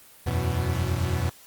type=chord; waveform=40% pulse; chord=E suspended second; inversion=none; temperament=equal with one note detuned; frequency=82.41 / 91.49 / 123.47 Hz; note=E2 / F#2 / B2; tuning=0 / -19 / 0 cents; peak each=-27 dBFS; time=0.26-1.3 s; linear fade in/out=10 ms; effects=white hiss -51 dBFS RMS until 1.46 s + Opus 32 kbps